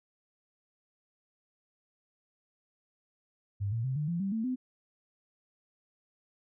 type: tone with pitch steps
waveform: sine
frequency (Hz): 100.5 / 114.78 / 131.09 / 149.71 / 170.98 / 195.28 / 223 / 254.7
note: G2 / A#2 / C3 / D3 / F3 / G3 / A3 / C4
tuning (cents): +44 / -26 / +4 / +34 / -36 / -6 / +23 / -46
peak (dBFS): -29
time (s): 3.6-4.56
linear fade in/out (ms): 20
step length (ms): 120
effects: none

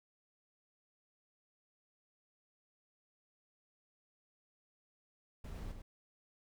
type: noise with echo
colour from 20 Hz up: brown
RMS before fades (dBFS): -45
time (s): 5.44-5.72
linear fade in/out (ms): 5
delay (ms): 100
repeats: 1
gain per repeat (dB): -5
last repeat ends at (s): 5.82
effects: none

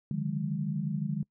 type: tone cluster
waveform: sine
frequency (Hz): 140.5 / 152.4 / 179.7 / 206.1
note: C#3 / D#3 / F3 / G#3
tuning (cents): +24 / -36 / +50 / -13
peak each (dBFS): -39 / -32 / -36 / -34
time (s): 0.11-1.23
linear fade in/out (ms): 2
effects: noise-tail reverb RT60 0.1 s tail -24 dB re dry

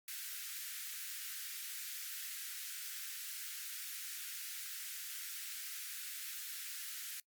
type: high-pass noise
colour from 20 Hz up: white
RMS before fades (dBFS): -45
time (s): 0.08-7.2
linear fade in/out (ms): 2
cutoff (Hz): 1400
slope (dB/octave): 48
effects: noise-tail reverb RT60 0.1 s tail -23 dB re dry + Opus 48 kbps

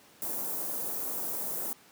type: band-stop noise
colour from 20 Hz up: white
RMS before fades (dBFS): -34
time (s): 0.22-1.73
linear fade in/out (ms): 0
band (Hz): 750 to 12000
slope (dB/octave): 12
effects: pink hiss -57 dBFS RMS until 1.91 s + high-pass 200 Hz 12 dB/octave

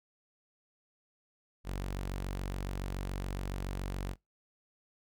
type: tone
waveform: sawtooth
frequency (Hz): 47.1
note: F#1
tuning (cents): +32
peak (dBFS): -31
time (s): 1.64-4.16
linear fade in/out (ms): 50
effects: noise-tail reverb RT60 0.2 s tail -25 dB re dry

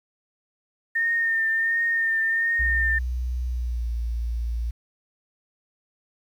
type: tone with vibrato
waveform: sine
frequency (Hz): 1822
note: A#6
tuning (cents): -40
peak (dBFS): -20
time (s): 0.95-2.99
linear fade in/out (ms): 10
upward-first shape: triangle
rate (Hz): 1.4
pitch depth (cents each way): 30
type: tone with pitch glide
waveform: sine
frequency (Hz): 61.74 to 57.94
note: B1 to A#1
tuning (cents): 0 to -10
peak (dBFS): -24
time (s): 2.59-4.71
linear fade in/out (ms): 10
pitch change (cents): -110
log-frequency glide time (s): 3.47-3.91
effects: 9-bit

